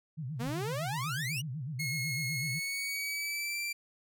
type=tone with vibrato; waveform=sine; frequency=140 Hz; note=C#3; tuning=18 cents sharp; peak=-35 dBFS; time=0.17-2.6 s; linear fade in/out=20 ms; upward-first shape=sine; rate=8 Hz; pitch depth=250 cents each way
type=noise with exponential growth; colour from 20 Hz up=brown; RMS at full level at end=-46 dBFS; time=0.27-0.5 s; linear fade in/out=0 ms; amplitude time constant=49 ms
type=exponential sweep; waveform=sawtooth; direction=up; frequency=220 to 2998 Hz; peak=-31 dBFS; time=0.39-1.42 s; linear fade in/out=20 ms
type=tone with pitch glide; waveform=sawtooth; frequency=2168 to 2351 Hz; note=C#7 to D7; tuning=-39 to +1 cents; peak=-30 dBFS; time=1.79-3.73 s; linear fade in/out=10 ms; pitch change=+140 cents; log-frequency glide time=2.35-3.6 s
effects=none